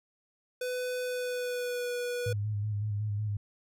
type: tone with pitch glide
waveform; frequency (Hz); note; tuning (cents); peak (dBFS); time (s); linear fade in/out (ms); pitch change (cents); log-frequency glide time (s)
square; 500 to 488; B4 to B4; +21 to -21; -32; 0.61-2.33; 5; -42; 1.03-1.93
type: tone with vibrato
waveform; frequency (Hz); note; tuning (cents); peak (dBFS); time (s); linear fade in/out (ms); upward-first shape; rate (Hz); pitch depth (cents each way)
sine; 104.6; G#2; +13; -29; 2.26-3.37; 5; square; 5.4; 35
effects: none